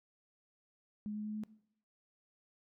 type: tone with pitch steps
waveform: sine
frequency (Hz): 210 / 211.3 / 212.7 / 214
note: G#3 / G#3 / G#3 / A3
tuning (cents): +19 / +30 / +42 / -48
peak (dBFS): -37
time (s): 1.06-1.436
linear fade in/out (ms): 0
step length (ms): 94
effects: noise-tail reverb RT60 0.7 s tail -19 dB re dry